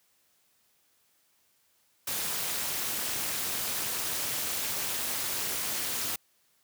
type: noise with amplitude modulation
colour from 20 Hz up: white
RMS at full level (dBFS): -29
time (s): 2.07-6.16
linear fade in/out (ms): 5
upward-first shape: sine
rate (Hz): 252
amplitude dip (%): 70
effects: white hiss -69 dBFS RMS until 6.63 s + high-pass 60 Hz 12 dB/octave